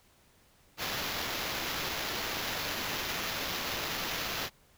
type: noise with sample-and-hold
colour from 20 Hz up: blue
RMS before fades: -35 dBFS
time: 0.77-4.5 s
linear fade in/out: 50 ms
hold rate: 8820 Hz
effects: pink hiss -64 dBFS RMS until 4.77 s